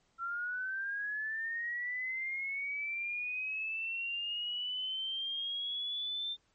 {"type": "linear sweep", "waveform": "sine", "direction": "up", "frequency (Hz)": [1351, 3591], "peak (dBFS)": -34, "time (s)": [0.18, 6.37], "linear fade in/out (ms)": 50, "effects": ["pink hiss -73 dBFS RMS until 6.54 s", "MP3 32 kbps"]}